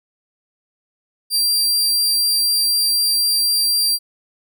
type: tone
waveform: sawtooth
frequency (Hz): 4724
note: D8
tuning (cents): +9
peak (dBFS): -12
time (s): 1.3-3.99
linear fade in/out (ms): 50
effects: none